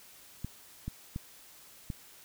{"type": "clicks", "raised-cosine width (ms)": 5, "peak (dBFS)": -23, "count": 4, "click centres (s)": [0.446, 0.88, 1.161, 1.902], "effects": ["white hiss -55 dBFS RMS until 2.24 s"]}